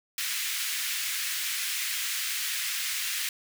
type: high-pass noise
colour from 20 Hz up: pink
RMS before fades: -31 dBFS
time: 0.18-3.29 s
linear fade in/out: 2 ms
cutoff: 1800 Hz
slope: 24 dB/octave
effects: none